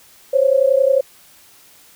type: tone pair together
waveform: sine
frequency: 523.3 / 554.4 Hz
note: C5 / C#5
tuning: 0 / 0 cents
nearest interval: minor second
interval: 100 cents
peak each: -14 dBFS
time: 0.33-1.01 s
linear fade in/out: 10 ms
effects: white hiss -48 dBFS RMS until 1.95 s